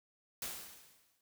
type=noise with exponential decay; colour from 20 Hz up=white; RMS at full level=-39 dBFS; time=0.42-1.21 s; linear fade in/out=2 ms; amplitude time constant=170 ms; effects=none